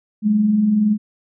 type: tone pair together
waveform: sine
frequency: 190.5 / 212 Hz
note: G3 / G#3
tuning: -49 / +36 cents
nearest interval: major second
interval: 185 cents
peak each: -25 / -13 dBFS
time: 0.22-0.98 s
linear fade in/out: 50 ms
effects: none